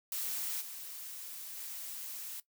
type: noise with level steps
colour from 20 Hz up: blue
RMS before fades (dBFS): -37 / -45 / -43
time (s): 0.12-2.4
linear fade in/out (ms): 2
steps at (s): 0.6 / 1.56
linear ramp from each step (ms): 20
effects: noise-tail reverb RT60 0.1 s tail -17 dB re dry